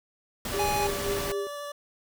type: noise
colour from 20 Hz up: pink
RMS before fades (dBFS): -33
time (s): 0.45-1.32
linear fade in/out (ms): 2
type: tone with vibrato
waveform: 25% pulse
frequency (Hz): 579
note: D5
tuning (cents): -25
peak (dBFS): -31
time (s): 0.52-1.72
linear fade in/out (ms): 5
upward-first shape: sine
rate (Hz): 12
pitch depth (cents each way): 8
type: tone with tremolo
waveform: sine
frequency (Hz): 401.2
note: G4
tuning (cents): +40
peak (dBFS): -27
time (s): 0.54-1.47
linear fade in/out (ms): 0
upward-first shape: sine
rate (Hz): 3.9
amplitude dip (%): 70
type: tone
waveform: square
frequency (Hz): 830.6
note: G#5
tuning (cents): 0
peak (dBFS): -27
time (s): 0.59-0.87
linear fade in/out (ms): 5
effects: none